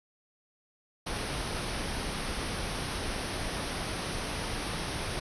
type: band-stop noise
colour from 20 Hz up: pink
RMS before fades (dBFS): -34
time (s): 1.06-5.2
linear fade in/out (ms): 10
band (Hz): 6100 to 8700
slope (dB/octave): 96
effects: resampled to 24000 Hz